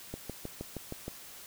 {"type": "click train", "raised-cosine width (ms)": 2, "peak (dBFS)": -24, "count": 7, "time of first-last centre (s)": [0.14, 1.08], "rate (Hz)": 6.38, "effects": ["white hiss -49 dBFS RMS until 1.46 s"]}